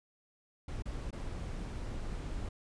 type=noise with dropouts; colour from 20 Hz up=brown; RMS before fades=-39 dBFS; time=0.68-2.49 s; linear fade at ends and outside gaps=5 ms; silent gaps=0.823-0.855 / 1.108-1.127 s; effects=resampled to 22050 Hz